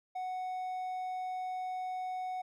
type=tone; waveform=triangle; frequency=740 Hz; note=F#5; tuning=in tune; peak=-33 dBFS; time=0.15-2.42 s; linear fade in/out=10 ms; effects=none